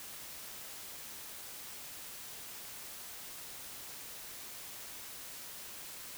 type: silence
effects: white hiss -47 dBFS RMS until 6.17 s